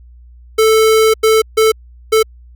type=tone bursts at uneven times; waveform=square; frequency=440 Hz; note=A4; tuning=in tune; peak=-8 dBFS; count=4; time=0.58-1.14 / 1.23-1.42 / 1.57-1.72 / 2.12-2.23 s; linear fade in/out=10 ms; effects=added 60 Hz sine -37 dBFS peak until 2.55 s